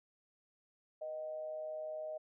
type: tone with amplitude modulation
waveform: sine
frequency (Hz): 622.3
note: D#5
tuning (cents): 0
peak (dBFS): -37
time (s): 1.01-2.18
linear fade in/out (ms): 10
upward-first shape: sine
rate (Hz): 140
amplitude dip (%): 50
effects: none